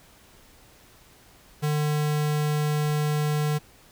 square tone, 150 Hz, D3, 37 cents sharp, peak -23 dBFS, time 1.62-3.59 s, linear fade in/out 20 ms, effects pink hiss -54 dBFS RMS until 3.91 s

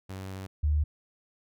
sawtooth / sine tone pair in turn, 95.3 / 74.76 Hz, G2 / D2, -48 / +31 cents, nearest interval major third, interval 421 cents, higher first, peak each -33 / -22 dBFS, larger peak second, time 0.09-0.47 / 0.63-0.84 s, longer first, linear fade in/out 10 ms, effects none

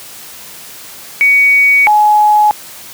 sine tone pair in turn, 2250 / 842.8 Hz, C#7 / G#5, +25 / +25 cents, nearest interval octave + perfect fourth, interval 1700 cents, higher first, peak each -5 dBFS, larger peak neither, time 1.21-1.87 / 1.87-2.51 s, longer first, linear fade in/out 0 ms, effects white hiss -32 dBFS RMS until 2.93 s + high-pass 80 Hz 12 dB/octave

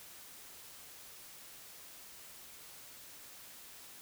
silence, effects white hiss -53 dBFS RMS until 4.01 s

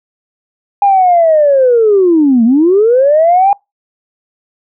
sine linear two-way sweep, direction down then up, 816 to 220 to 816 Hz, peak -4 dBFS, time 0.82-3.53 s, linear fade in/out 2 ms, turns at 2.44 s, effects noise-tail reverb RT60 0.2 s tail -26 dB re dry + tanh soft clip ceiling 0 dBFS

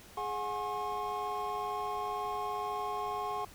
triangle tone cluster, 416.8 / 729 / 831 / 1079 Hz, G#4 / F#5 / G#5 / C#6, +6 / -26 / +1 / -47 cents, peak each -39 / -37 / -38 / -35 dBFS, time 0.17-3.45 s, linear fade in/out 5 ms, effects pink hiss -54 dBFS RMS until 3.54 s

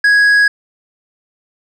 sine tone with tanh clipping, 1661.2 Hz, G#6, in tune, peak -8 dBFS, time 0.04-0.48 s, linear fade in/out 5 ms, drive 6 dB, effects none

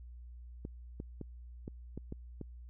clicks, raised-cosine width 3 ms, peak -28 dBFS, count 7, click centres 0.651 / 1.001 / 1.213 / 1.679 / 1.976 / 2.124 / 2.413 s, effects added 60 Hz sine -47 dBFS peak until 2.69 s

